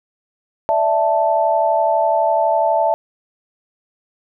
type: chord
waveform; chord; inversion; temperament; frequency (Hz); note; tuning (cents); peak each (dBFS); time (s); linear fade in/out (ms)
sine; D suspended second; none; equal; 587.3 / 659.3 / 880; D5 / E5 / A5; 0 / 0 / 0; -21 / -16 / -17; 0.69-2.94; 0
effects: none